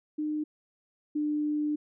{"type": "tone pair in turn", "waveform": "sine", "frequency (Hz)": [303.5, 299], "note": ["D#4", "D4"], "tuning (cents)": [-43, 31], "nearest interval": "unison", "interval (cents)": 26, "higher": "first", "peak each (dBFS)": [-28, -26], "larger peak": "second", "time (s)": [[0.18, 0.44], [1.15, 1.76]], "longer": "second", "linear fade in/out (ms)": 10, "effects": []}